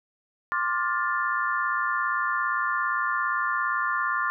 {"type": "chord", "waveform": "sine", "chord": "D minor seventh", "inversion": "third", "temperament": "just", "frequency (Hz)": [1057.2, 1174.7, 1409.6, 1762], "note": ["C6", "D6", "F6", "A6"], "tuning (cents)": [18, 0, 16, 2], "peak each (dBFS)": -29, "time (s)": [0.52, 4.3], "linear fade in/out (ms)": 0, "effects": []}